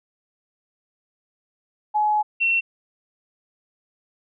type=tone pair in turn; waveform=sine; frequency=846 / 2714 Hz; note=G#5 / E7; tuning=+32 / +50 cents; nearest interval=octave + minor sixth; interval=2018 cents; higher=second; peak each=-17 / -17 dBFS; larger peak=neither; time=1.94-2.23 / 2.4-2.61 s; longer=first; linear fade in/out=20 ms; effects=none